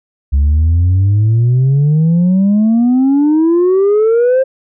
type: exponential sweep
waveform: sine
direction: up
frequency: 68 to 535 Hz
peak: -5 dBFS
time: 0.32-4.44 s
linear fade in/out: 20 ms
effects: tanh soft clip ceiling -6 dBFS